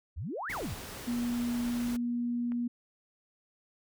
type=exponential two-way sweep; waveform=sine; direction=up then down; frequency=62.4 to 2300 to 62.4 Hz; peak=-34 dBFS; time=0.16-0.75 s; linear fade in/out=20 ms; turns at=0.51 s
type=noise; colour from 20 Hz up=pink; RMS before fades=-43 dBFS; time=0.49-1.97 s; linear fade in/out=10 ms
type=tone; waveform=sine; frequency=240 Hz; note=B3; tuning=49 cents flat; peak=-29 dBFS; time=1.07-2.68 s; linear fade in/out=10 ms
type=click; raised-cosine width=0.5 ms; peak=-34 dBFS; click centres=2.52 s
effects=none